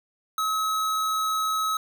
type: tone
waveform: square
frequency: 1283 Hz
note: E6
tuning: 47 cents flat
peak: -24 dBFS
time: 0.38-1.77 s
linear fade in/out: 2 ms
effects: none